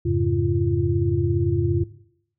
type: tone cluster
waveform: sine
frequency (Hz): 87.4 / 104.9 / 136.7 / 344.4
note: F2 / G#2 / C#3 / F4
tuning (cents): +2 / +18 / -24 / -24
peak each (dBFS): -24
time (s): 0.05-1.84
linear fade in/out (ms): 10
effects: noise-tail reverb RT60 0.7 s tail -17 dB re dry